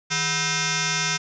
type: tone with frequency modulation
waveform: sine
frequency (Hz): 1873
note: A#6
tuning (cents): +8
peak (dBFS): -21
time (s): 0.1-1.18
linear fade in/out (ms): 20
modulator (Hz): 571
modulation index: 8
effects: none